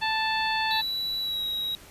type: harmonic tone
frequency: 880 Hz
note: A5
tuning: in tune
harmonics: 1 / 2 / 3 / 4 / 5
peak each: -27 / -30 / -32 / -33 / -34 dBFS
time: 0.01-0.82 s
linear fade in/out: 20 ms
type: tone with pitch glide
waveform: triangle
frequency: 3937 to 3832 Hz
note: B7 to A#7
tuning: -6 to +47 cents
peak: -26 dBFS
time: 0.71-1.75 s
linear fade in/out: 0 ms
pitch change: -47 cents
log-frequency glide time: 1.21-1.45 s
effects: pink hiss -49 dBFS RMS until 1.9 s + resampled to 32000 Hz